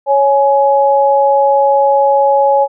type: tone pair together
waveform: sine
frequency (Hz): 554.4 / 838.9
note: C#5 / G#5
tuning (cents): 0 / +17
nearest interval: perfect fifth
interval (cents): 717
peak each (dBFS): -10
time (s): 0.06-2.68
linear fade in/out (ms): 50
effects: none